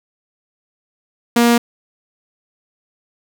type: tone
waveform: sawtooth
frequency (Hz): 236.5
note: A#3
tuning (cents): +25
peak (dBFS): -6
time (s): 1.36-1.58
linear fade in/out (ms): 5
effects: none